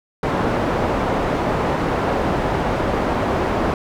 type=low-pass noise; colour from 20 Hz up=white; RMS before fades=-20 dBFS; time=0.23-3.74 s; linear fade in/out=2 ms; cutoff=790 Hz; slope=12 dB/octave; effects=none